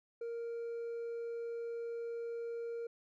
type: tone with hard clipping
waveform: sine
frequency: 466.2 Hz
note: A#4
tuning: in tune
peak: -39 dBFS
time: 0.21-2.87 s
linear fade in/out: 5 ms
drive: 2 dB
effects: none